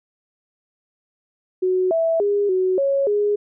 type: tone with pitch steps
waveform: sine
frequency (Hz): 369.8 / 657 / 407.3 / 372.2 / 552 / 413.5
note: F#4 / E5 / G#4 / F#4 / C#5 / G#4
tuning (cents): -1 / -6 / -34 / +10 / -7 / -8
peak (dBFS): -16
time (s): 1.62-3.36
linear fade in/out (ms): 10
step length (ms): 290
effects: none